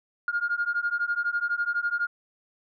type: beating tone pair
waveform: sine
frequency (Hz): 1412 / 1424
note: F6 / F6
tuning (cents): +19 / +33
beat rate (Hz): 12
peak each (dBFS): -27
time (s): 0.28-2.07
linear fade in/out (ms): 2
effects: tanh soft clip ceiling -17 dBFS